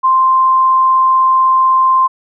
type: tone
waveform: sine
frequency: 1046 Hz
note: C6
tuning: 1 cent flat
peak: -7 dBFS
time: 0.03-2.08 s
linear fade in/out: 20 ms
effects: none